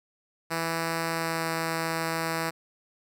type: tone with pitch glide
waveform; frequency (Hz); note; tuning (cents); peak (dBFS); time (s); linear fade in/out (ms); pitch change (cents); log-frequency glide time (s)
5% pulse; 164.81 to 163.58; E3 to E3; 0 to -13; -16; 0.5-2.51; 20; -13; 1.08-1.48
effects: none